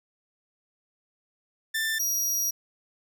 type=tone pair in turn; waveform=sawtooth; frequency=1778 / 5742 Hz; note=A6 / F8; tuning=+18 / +47 cents; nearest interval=octave + minor sixth; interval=2029 cents; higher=second; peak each=-22 dBFS; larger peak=neither; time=1.74-1.99 / 1.99-2.51 s; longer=second; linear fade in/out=10 ms; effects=none